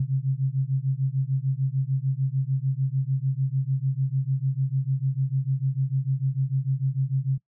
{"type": "beating tone pair", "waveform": "sine", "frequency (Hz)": [130.81, 137.51], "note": ["C3", "C#3"], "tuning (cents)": [0, -14], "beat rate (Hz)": 6.7, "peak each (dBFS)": -25, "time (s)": [0, 7.38], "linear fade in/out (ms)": 5, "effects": ["noise-tail reverb RT60 0.1 s tail -21 dB re dry"]}